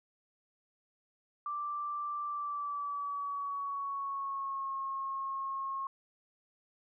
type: tone with pitch glide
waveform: sine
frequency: 1174.7 to 1083.4 Hz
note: D6 to C#6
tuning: 0 to -40 cents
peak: -34 dBFS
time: 1.46-5.87 s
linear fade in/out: 2 ms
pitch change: -140 cents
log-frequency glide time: 2.25-4.73 s
effects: none